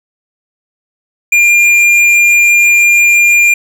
sine tone with tanh clipping, 2401 Hz, D7, 38 cents sharp, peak -6 dBFS, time 1.32-3.54 s, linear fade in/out 5 ms, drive 10 dB, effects none

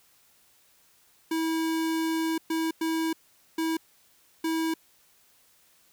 square tone bursts at uneven times, 323.8 Hz, E4, 31 cents flat, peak -26 dBFS, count 5, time 1.31-2.38 / 2.5-2.71 / 2.81-3.13 / 3.58-3.77 / 4.44-4.74 s, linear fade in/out 5 ms, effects white hiss -62 dBFS RMS until 5.92 s

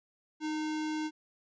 sine tone with sample-and-hold, 310 Hz, D#4, 6 cents flat, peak -31 dBFS, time 0.4-1.11 s, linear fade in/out 50 ms, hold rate 1225 Hz, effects resampled to 16000 Hz

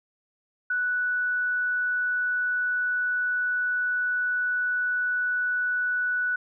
sine tone, 1480 Hz, F#6, in tune, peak -23 dBFS, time 0.7-6.36 s, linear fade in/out 5 ms, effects none

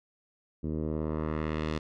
10% pulse tone with low-pass filter sweep, 77.7 Hz, D#2, 2 cents flat, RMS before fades -32 dBFS, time 0.63-1.79 s, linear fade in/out 10 ms, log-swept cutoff 290 to 4700 Hz, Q 1, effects none

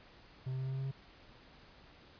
triangle tone with pitch steps, 129.8 / 130.7 / 131.61 / 132.53 / 133.45 / 134.38 / 135.31 Hz, C3 / C3 / C3 / C3 / C3 / C3 / C#3, -13 / -1 / +11 / +23 / +35 / +47 / -41 cents, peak -33 dBFS, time 0.46-0.915 s, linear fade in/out 10 ms, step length 65 ms, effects pink hiss -59 dBFS RMS until 2.19 s + resampled to 11025 Hz

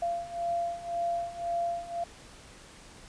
sine beating tone pair, 686 / 687.9 Hz, F5 / F5, -31 / -26 cents, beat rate 1.9 Hz, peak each -34 / -31 dBFS, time 0.02-2.04 s, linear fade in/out 5 ms, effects pink hiss -51 dBFS RMS until 3.08 s + resampled to 22050 Hz

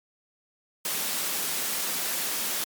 white high-pass noise, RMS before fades -29 dBFS, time 0.85-2.64 s, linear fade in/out 2 ms, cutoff 150 Hz, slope 48 dB/octave, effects MP3 96 kbps

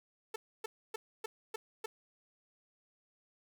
sawtooth tone bursts, 441.6 Hz, A4, 6 cents sharp, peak -33 dBFS, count 6, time 0.34-1.86 s, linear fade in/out 5 ms, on 20 ms, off 280 ms, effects none

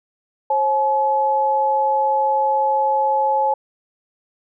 sine tone pair together, 538 / 854 Hz, C5 / G#5, +48 / +48 cents, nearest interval minor sixth, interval 800 cents, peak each -21 / -16 dBFS, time 0.5-3.54 s, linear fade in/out 5 ms, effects none

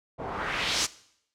white noise with low-pass filter sweep, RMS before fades -30 dBFS, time 0.18-0.87 s, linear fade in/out 20 ms, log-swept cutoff 580 to 7000 Hz, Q 1.8, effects noise-tail reverb RT60 0.7 s tail -19 dB re dry

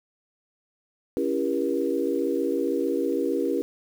sine chord, C# diminished seventh, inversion none, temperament just, 277.2 / 332.6 / 399.1 / 479 Hz, C#4 / E4 / G4 / Bb4, 0 / +16 / +31 / +47 cents, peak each -28 dBFS, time 1.17-3.62 s, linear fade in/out 0 ms, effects 8-bit

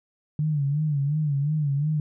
sine tone with vibrato, 146.83 Hz, D3, in tune, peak -21 dBFS, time 0.39-2 s, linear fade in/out 2 ms, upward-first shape sine, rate 2.8 Hz, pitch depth 100 cents each way, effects none

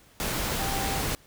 sine tone in noise, 784 Hz, G5, in tune, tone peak -33 dBFS, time 0.59-1.01 s, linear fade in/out 0 ms, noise pink, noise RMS -29 dBFS, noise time 0.2-1.15 s, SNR -7 dB, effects pink hiss -57 dBFS RMS until 1.26 s

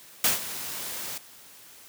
white noise with ADSR envelope, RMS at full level -20 dBFS, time 0.24-1.18 s, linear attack 4 ms, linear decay 140 ms, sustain -15 dB, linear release 4 ms, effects white hiss -50 dBFS RMS until 1.88 s + high-pass 80 Hz 12 dB/octave

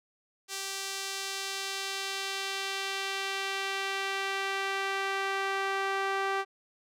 sawtooth tone with band-pass filter sweep, 390 Hz, G4, 9 cents flat, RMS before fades -33 dBFS, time 0.48-6.45 s, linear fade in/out 50 ms, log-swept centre 6300 to 1300 Hz, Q 0.9, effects none

